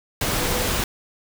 sine tone in noise, 493.9 Hz, B4, in tune, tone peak -30 dBFS, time 0.4-0.67 s, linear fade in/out 2 ms, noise pink, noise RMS -23 dBFS, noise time 0.21-0.84 s, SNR -10 dB, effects none

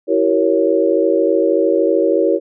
sine chord, E diminished seventh, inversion none, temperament equal with one note detuned, 329.6 / 382.8 / 466.2 / 554.4 Hz, E4 / G4 / Bb4 / Db5, 0 / -41 / 0 / 0 cents, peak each -17 dBFS, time 0.07-2.4 s, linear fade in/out 50 ms, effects none

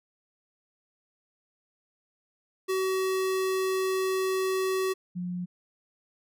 square / sine tone pair in turn, 378.2 / 178.49 Hz, F#4 / F3, +38 / +38 cents, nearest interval octave + minor second, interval 1300 cents, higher first, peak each -26 / -30 dBFS, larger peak first, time 2.68-4.94 / 5.15-5.46 s, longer first, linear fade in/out 20 ms, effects none

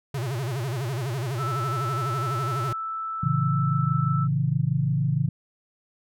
square tone with vibrato, 127 Hz, B2, 49 cents sharp, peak -27 dBFS, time 0.14-2.73 s, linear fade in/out 5 ms, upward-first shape sine, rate 12 Hz, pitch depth 210 cents each way
sine tone, 1318.5 Hz, E6, in tune, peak -28 dBFS, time 1.37-4.28 s, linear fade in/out 50 ms
sine chord, A# diminished, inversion none, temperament equal with one note detuned, 113.81 / 138.59 / 164.81 Hz, A#2 / C#3 / E3, -41 / 0 / 0 cents, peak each -28 / -23 / -26 dBFS, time 3.23-5.29 s, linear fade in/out 5 ms
effects none

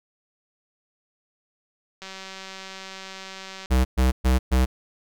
click train, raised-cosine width 0.2 ms, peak -21 dBFS, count 314, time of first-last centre 2.02-3.659 s, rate 191 Hz
square tone bursts, 64 Hz, C2, 38 cents flat, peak -17 dBFS, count 4, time 3.7-4.66 s, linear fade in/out 20 ms, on 150 ms, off 120 ms
effects none

